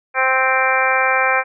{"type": "harmonic tone", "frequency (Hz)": 261.6, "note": "C4", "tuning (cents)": 0, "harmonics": [2, 3, 4, 5, 6, 7, 8, 9], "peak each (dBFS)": [-22, -21, -22, -22, -20, -24, -26, -20], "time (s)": [0.14, 1.44], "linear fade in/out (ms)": 50, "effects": []}